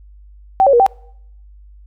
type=tone with pitch steps; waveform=sine; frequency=770 / 554 / 476.9 / 778 Hz; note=G5 / C#5 / A#4 / G5; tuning=-31 / -1 / +39 / -13 cents; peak=-7 dBFS; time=0.6-0.864 s; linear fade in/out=0 ms; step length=66 ms; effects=noise-tail reverb RT60 0.7 s tail -26 dB re dry + added 50 Hz sine -39 dBFS peak until 1.86 s